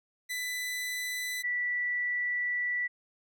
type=tone pair in turn; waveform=sawtooth / sine; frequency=1994 / 1960.9 Hz; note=B6 / B6; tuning=+16 / -13 cents; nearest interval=unison; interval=29 cents; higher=first; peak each=-29 / -28 dBFS; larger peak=second; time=0.29-1.43 / 1.43-2.88 s; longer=second; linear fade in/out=20 ms; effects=none